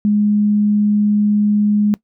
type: tone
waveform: sine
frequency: 208.1 Hz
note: G#3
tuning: 4 cents sharp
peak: -11 dBFS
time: 0.05-1.94 s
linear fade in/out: 0 ms
effects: noise-tail reverb RT60 0.1 s tail -21 dB re dry